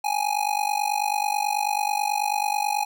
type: tone with amplitude modulation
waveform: square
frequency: 830.6 Hz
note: G#5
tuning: in tune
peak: -19 dBFS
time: 0.04-2.85 s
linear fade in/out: 10 ms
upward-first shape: sine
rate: 49.2 Hz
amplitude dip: 90%
effects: none